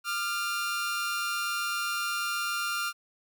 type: tone pair together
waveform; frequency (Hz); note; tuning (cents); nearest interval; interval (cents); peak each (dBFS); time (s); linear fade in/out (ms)
sawtooth; 1198.7 / 1392; D6 / F6; +35 / -6; minor third; 259; -32 / -26; 0.04-2.93; 50
effects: none